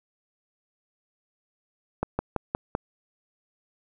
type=slowing click train; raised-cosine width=1 ms; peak=-11 dBFS; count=5; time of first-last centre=2.03-2.751 s; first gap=160 ms; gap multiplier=1.08; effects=none